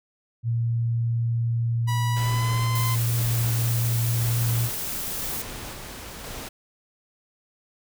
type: tone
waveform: sine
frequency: 116.54 Hz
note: A#2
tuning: in tune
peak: -21 dBFS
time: 0.43-4.7 s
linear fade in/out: 50 ms
type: tone with pitch glide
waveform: sawtooth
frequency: 975 to 1031.8 Hz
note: B5 to C6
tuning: -23 to -24 cents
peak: -25 dBFS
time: 1.87-2.96 s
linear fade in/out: 20 ms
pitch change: +99 cents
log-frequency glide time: 2.13-2.62 s
type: noise with tremolo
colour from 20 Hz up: pink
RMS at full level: -36 dBFS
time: 2.16-6.49 s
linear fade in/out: 10 ms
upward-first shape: square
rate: 0.98 Hz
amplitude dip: 25%
type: noise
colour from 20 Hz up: blue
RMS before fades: -31 dBFS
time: 2.75-5.42 s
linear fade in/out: 5 ms
effects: none